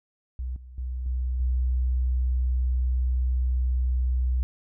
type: tone with level steps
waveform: sine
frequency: 62.8 Hz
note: B1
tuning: 30 cents sharp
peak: -28 / -41 / -28 / -24 / -21 dBFS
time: 0.39-4.43 s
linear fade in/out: 0 ms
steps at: 0.56 / 0.78 / 1.06 / 1.4 s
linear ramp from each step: 2 ms
effects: none